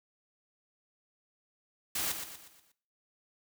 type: noise with echo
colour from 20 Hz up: white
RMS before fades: -33 dBFS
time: 1.95-2.12 s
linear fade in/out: 5 ms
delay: 120 ms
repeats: 5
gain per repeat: -7 dB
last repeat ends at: 2.72 s
effects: noise-tail reverb RT60 0.5 s tail -18 dB re dry